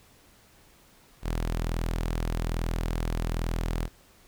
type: tone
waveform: sawtooth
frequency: 41.19 Hz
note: E1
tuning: 1 cent flat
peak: -23 dBFS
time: 1.22-3.89 s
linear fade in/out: 50 ms
effects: pink hiss -58 dBFS RMS until 4.27 s